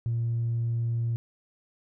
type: tone with tanh clipping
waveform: triangle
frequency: 116.54 Hz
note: A#2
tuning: in tune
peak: -25 dBFS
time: 0.06-1.16 s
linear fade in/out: 0 ms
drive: 5 dB
effects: none

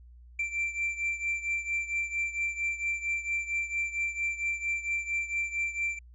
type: beating tone pair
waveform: triangle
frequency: 2349 / 2353.4 Hz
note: D7 / D7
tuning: 0 / +3 cents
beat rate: 4.4 Hz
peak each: -29 / -33 dBFS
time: 0.39-5.99 s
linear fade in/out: 5 ms
effects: added 60 Hz sine -49 dBFS peak until 6.14 s + resampled to 24000 Hz

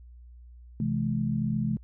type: chord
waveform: sine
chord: C augmented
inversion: none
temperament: equal with one note detuned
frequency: 130.81 / 164.81 / 213 Hz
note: C3 / E3 / G#3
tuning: 0 / 0 / +44 cents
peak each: -30 / -31 / -28 dBFS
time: 0.8-1.77 s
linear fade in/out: 2 ms
effects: added 60 Hz sine -46 dBFS peak until 1.83 s

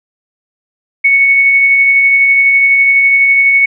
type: tone with tremolo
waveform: sine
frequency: 2217 Hz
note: C#7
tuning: in tune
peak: -4 dBFS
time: 1.04-3.66 s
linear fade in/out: 10 ms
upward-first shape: sine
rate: 12 Hz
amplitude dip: 25%
effects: none

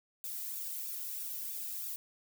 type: noise with flanger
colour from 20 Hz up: violet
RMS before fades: -40 dBFS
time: 0.24-1.96 s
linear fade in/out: 0 ms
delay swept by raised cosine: 0.96 to 1.82 ms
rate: 3.1 Hz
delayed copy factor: -0.7
effects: none

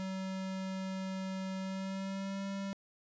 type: tone with pitch glide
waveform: square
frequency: 189.8 to 196.15 Hz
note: F#3 to G3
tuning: +44 to +1 cents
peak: -37 dBFS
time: 0-2.73 s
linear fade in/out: 0 ms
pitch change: +57 cents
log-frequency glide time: 1.59-2.45 s
effects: resampled to 16000 Hz + 13-bit

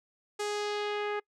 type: tone with low-pass filter sweep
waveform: sawtooth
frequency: 415.3 Hz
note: G#4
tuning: in tune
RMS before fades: -33 dBFS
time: 0.39-1.2 s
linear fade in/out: 10 ms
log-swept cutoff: 8400 to 1900 Hz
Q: 1.4
effects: noise-tail reverb RT60 0.1 s tail -25 dB re dry

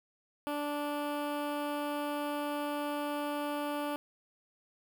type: tone with notch filter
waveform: 15% pulse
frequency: 292.2 Hz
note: D4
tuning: 9 cents flat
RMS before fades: -35 dBFS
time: 0.47-3.96 s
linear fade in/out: 0 ms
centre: 6200 Hz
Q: 0.65
effects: none

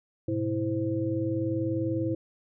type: tone cluster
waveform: sine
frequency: 105.4 / 125.5 / 327.9 / 520 Hz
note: G#2 / B2 / E4 / C5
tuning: +26 / +28 / -9 / -11 cents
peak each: -33 / -34 / -28 / -34 dBFS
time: 0.28-2.15 s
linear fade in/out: 5 ms
effects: none

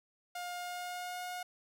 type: tone with pitch glide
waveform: sawtooth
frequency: 710 to 720.7 Hz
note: F5 to F#5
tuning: +28 to -46 cents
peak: -35 dBFS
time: 0.35-1.43 s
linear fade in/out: 5 ms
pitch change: +26 cents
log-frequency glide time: 0.55-1.22 s
effects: none

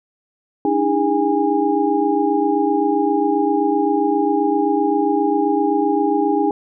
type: tone cluster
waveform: sine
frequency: 291.2 / 318.8 / 407.4 / 818 Hz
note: D4 / D#4 / G#4 / G#5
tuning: -15 / +42 / -33 / -26 cents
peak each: -20 dBFS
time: 0.65-6.51 s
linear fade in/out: 2 ms
effects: none

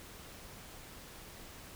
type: silence
effects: pink hiss -51 dBFS RMS until 1.75 s

